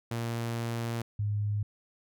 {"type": "tone pair in turn", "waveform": ["sawtooth", "sine"], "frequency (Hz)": [116.54, 103.83], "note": ["A#2", "G#2"], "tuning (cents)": [0, 0], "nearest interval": "major second", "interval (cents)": 200, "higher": "first", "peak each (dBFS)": -27, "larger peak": "neither", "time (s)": [[0.11, 1.02], [1.19, 1.63]], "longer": "first", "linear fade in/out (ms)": 5, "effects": []}